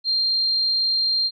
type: tone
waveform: sine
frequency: 4186 Hz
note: C8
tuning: in tune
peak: -18 dBFS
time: 0.04-1.31 s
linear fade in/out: 50 ms
effects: none